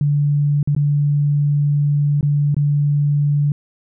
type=tone with dropouts; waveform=sine; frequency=145.3 Hz; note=D3; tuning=18 cents flat; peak=-13 dBFS; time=0.01-3.52 s; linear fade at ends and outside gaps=2 ms; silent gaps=0.629-0.674 / 0.75-0.764 / 2.21-2.228 / 2.545-2.566 s; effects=none